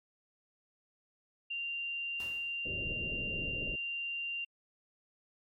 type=tone; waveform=sine; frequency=2779 Hz; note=F7; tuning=9 cents flat; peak=-35 dBFS; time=1.5-4.45 s; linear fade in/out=10 ms
type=noise with exponential decay; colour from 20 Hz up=pink; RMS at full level=-48 dBFS; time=2.2-2.66 s; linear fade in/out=0 ms; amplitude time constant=99 ms
type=low-pass noise; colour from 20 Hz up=pink; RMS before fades=-42 dBFS; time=2.65-3.76 s; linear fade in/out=10 ms; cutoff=620 Hz; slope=96 dB/octave
effects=AAC 48 kbps